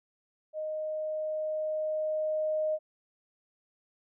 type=tone with level ramp; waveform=sine; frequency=620 Hz; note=D#5; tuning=6 cents flat; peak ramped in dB=-32 to -26 dBFS; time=0.53-2.79 s; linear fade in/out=50 ms; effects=none